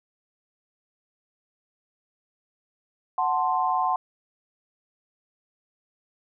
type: chord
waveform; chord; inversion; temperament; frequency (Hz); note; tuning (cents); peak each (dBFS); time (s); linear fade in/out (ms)
sine; F# diminished; none; equal; 740 / 880 / 1046.5; F#5 / A5 / C6; 0 / 0 / 0; -25 / -27 / -25; 3.18-3.96; 2
effects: none